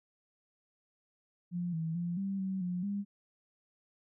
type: tone with pitch steps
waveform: sine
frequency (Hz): 175.5 / 162.1 / 173.2 / 195.4 / 190.4 / 178.8 / 201.3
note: F3 / E3 / F3 / G3 / F#3 / F3 / G3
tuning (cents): +9 / -29 / -14 / -5 / +50 / +41 / +46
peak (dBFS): -32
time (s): 1.51-3.05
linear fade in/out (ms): 50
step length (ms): 220
effects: none